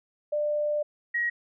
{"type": "tone pair in turn", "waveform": "sine", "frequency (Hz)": [595, 1897.8], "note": ["D5", "A#6"], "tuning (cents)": [22, 31], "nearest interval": "octave + minor sixth", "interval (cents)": 2009, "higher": "second", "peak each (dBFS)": -24, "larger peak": "neither", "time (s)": [[0.32, 0.83], [1.14, 1.3]], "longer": "first", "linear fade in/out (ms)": 10, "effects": []}